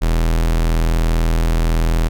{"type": "tone", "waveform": "45% pulse", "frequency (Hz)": 41, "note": "E1", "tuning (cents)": -9, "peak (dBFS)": -13, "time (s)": [0.01, 2.09], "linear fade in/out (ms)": 20, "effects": []}